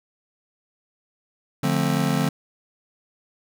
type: chord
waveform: square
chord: D minor seventh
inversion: none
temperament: just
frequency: 146.83 / 176.2 / 220.2 / 264.3 Hz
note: D3 / F3 / A3 / C4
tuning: 0 / +16 / +2 / +18 cents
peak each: -25 / -26 / -27 / -27 dBFS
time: 1.63-2.29 s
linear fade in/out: 5 ms
effects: none